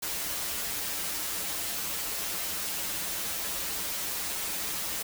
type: noise with comb filter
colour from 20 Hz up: white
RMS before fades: -33 dBFS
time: 0.02-5.03 s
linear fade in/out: 10 ms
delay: 8 ms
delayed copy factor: -0.9
effects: none